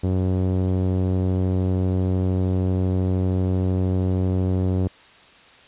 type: tone with low-pass filter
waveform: sawtooth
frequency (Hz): 92.9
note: F#2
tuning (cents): +7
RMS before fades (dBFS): -21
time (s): 0.03-4.88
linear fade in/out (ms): 10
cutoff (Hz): 450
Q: 0.97
effects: white hiss -49 dBFS RMS until 5.67 s + resampled to 8000 Hz